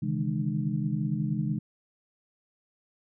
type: tone cluster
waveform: sine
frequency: 134.2 / 149.5 / 160.3 / 207.7 / 301.9 Hz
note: C3 / D3 / E3 / G#3 / D4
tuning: +44 / +31 / -48 / 0 / +48 cents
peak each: -32 / -34 / -31 / -31 / -38 dBFS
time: 0.02-1.59 s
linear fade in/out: 10 ms
effects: none